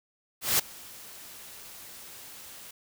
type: noise with ADSR envelope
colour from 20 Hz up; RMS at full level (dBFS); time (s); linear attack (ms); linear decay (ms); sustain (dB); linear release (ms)
white; -22; 0.41-2.71; 180; 9; -24; 4
effects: none